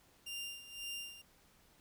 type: tone with tremolo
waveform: sawtooth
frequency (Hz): 2794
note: F7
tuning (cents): 0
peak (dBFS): -37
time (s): 0.26-1.22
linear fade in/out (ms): 10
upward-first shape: sine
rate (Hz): 1.9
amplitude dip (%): 75
effects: pink hiss -67 dBFS RMS until 1.8 s